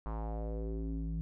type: tone with low-pass filter sweep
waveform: square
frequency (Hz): 55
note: A1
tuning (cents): 0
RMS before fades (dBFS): -37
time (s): 0.06-1.21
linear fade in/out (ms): 0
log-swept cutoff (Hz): 1100 to 180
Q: 3.3
effects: none